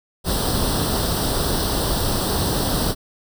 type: noise with comb filter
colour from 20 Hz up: pink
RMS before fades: -21 dBFS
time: 0.24-2.95 s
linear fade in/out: 50 ms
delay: 0.22 ms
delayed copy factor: +0.8
effects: none